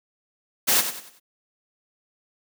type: noise with echo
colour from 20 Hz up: white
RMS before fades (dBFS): -19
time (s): 0.67-0.82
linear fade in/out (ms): 20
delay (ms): 95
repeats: 4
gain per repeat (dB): -9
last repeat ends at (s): 1.2
effects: high-pass 150 Hz 12 dB/octave